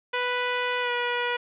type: tone with pitch glide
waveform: 10% pulse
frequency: 493.9 to 485.1 Hz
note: B4 to B4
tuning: 0 to -31 cents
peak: -16 dBFS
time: 0.13-1.37 s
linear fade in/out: 10 ms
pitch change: -31 cents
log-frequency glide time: 0.81-0.91 s
effects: resampled to 8000 Hz + 9-bit